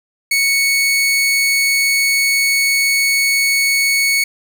sawtooth tone, 2217 Hz, C#7, in tune, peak -9 dBFS, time 0.31-4.24 s, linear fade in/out 5 ms, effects none

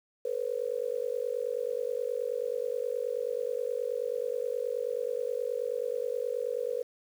sine tone with amplitude modulation, 490 Hz, B4, 14 cents flat, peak -25 dBFS, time 0.25-6.83 s, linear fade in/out 5 ms, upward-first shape sine, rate 49.4 Hz, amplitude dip 100%, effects 9-bit

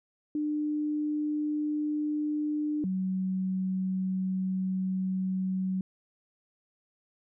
sine tone pair in turn, 300 / 187.72 Hz, D4 / F#3, +37 / +25 cents, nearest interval minor sixth, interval 812 cents, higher first, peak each -27 dBFS, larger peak neither, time 0.35-2.84 / 2.84-5.81 s, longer second, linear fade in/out 2 ms, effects none

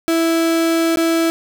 35% pulse tone with dropouts, 329.6 Hz, E4, in tune, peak -12 dBFS, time 0.08-1.3 s, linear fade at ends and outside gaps 0 ms, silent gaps 0.959-0.972 s, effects none

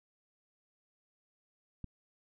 click, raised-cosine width 5 ms, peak -29 dBFS, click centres 1.843 s, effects none

